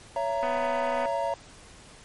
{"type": "chord", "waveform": "triangle", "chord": "A# diminished", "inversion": "first", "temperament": "just", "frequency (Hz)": [559.4, 671.3, 932.3], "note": ["C#5", "E5", "A#5"], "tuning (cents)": [16, 31, 0], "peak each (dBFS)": -28, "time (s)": [0.16, 1.34], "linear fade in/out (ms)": 2}
{"type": "click train", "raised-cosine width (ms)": 0.5, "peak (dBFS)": -20, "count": 157, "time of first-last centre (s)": [0.43, 1.057], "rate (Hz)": 249}
{"effects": ["pink hiss -50 dBFS RMS until 2.04 s", "MP3 48 kbps"]}